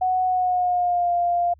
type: tone with pitch glide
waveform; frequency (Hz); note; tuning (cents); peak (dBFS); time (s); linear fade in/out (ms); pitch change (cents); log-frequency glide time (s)
sine; 740 to 698.5; F#5 to F5; 0 to 0; -18; 0.01-1.54; 10; -100; 0.25-1.12
effects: added 74 Hz sine -50 dBFS peak until 1.59 s